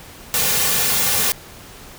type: noise with comb filter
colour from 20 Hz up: white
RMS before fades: -18 dBFS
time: 0.34-1.32 s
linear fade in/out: 0 ms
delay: 3.1 ms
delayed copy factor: -0.7
effects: pink hiss -40 dBFS RMS until 1.98 s